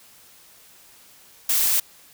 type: noise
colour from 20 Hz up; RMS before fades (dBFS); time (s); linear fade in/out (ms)
blue; -20; 1.49-1.8; 5
effects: white hiss -51 dBFS RMS until 2.13 s